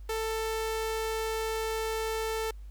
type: tone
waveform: sawtooth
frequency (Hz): 443.2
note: A4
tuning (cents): +13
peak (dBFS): -26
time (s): 0.09-2.51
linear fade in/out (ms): 5
effects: added 50 Hz sine -41 dBFS peak until 2.7 s + pink hiss -67 dBFS RMS until 2.7 s